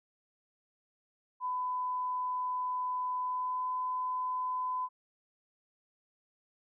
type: tone with pitch glide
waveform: sine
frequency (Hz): 1003 to 1010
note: B5 to B5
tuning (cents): +26 to +39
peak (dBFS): -31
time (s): 1.4-4.89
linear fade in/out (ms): 50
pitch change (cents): +13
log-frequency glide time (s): 3.2-3.67
effects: none